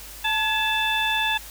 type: harmonic tone with a mistuned harmonic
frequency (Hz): 880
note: A5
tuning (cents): 0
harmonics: 1 / 2 / 3 / 4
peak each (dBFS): -26 / -26 / -26 / -26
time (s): 0.24-1.38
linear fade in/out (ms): 10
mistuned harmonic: 2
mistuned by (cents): -65
effects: added 50 Hz sine -44 dBFS peak until 1.5 s + white hiss -41 dBFS RMS until 1.5 s